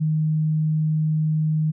sine tone, 155.56 Hz, D#3, in tune, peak -18 dBFS, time 0-1.72 s, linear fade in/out 20 ms, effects none

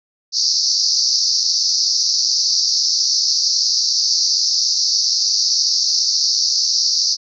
pink band-pass noise, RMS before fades -17 dBFS, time 0.32-7.17 s, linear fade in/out 50 ms, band 4400 to 5900 Hz, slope 96 dB/octave, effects none

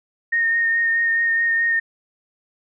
sine tone with vibrato, 1842 Hz, A#6, 21 cents flat, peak -16 dBFS, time 0.32-1.8 s, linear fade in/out 10 ms, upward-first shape sine, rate 4.7 Hz, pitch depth 16 cents each way, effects none

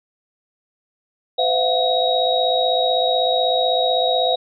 sine tone cluster, 509 / 668 / 724 / 3804 Hz, C5 / E5 / F#5 / A#7, -48 / +23 / -38 / +34 cents, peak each -21 dBFS, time 1.38-4.36 s, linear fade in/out 10 ms, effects none

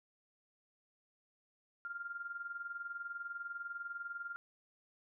sine tone with tremolo, 1397 Hz, F6, in tune, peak -38 dBFS, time 1.85-4.36 s, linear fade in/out 0 ms, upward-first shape sine, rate 20 Hz, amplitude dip 70%, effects none

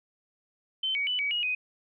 sine tone with pitch steps, 3079 / 2254 / 2985 / 2270 / 2890 / 2502 Hz, G7 / C#7 / F#7 / C#7 / F#7 / D#7, -32 / +28 / +15 / +41 / -41 / +9 cents, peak -26 dBFS, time 0.83-1.55 s, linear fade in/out 5 ms, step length 120 ms, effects none

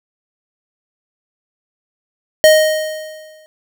square tone with exponential decay, 622.3 Hz, D#5, in tune, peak -4 dBFS, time 2.44-3.46 s, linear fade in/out 0 ms, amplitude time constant 220 ms, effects none

